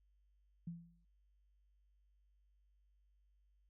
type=tone with exponential decay; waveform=sine; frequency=169.6 Hz; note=E3; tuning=50 cents sharp; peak=-40 dBFS; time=0.67-1.05 s; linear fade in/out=5 ms; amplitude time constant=81 ms; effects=added 50 Hz sine -70 dBFS peak until 3.69 s